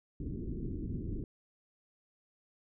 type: low-pass noise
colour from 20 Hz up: pink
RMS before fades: -38 dBFS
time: 0.2-1.24 s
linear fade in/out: 2 ms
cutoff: 380 Hz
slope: 48 dB/octave
effects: none